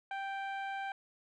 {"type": "tone with low-pass filter", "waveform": "15% pulse", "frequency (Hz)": 784, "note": "G5", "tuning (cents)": 0, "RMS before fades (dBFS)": -39, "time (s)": [0.11, 0.92], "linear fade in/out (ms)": 2, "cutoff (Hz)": 1700, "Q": 0.53, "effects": []}